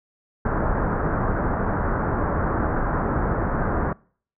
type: low-pass noise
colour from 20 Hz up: pink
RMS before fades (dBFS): -23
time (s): 0.45-3.93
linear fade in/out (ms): 5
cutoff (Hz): 1600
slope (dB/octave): 48
effects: noise-tail reverb RT60 0.5 s tail -25 dB re dry